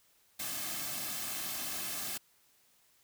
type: noise with comb filter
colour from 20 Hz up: white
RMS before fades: -38 dBFS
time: 0.39-2.18 s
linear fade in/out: 10 ms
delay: 2.1 ms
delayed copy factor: -0.6
effects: white hiss -68 dBFS RMS until 3.03 s